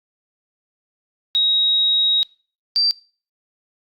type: tone pair in turn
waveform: sine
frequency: 3796 / 4688 Hz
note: A#7 / D8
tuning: +31 / -4 cents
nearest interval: major third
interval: 365 cents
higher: second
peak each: -14 / -14 dBFS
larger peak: neither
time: 1.35-2.23 / 2.76-2.91 s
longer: first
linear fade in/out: 0 ms
effects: noise-tail reverb RT60 0.4 s tail -23 dB re dry + Opus 48 kbps